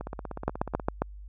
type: two click trains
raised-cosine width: 1 ms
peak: -21 / -11 dBFS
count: 14 / 5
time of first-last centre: 0.01-0.798 / 0.48-1.02 s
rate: 16.5 / 7.41 Hz
effects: added 50 Hz sine -41 dBFS peak until 1.28 s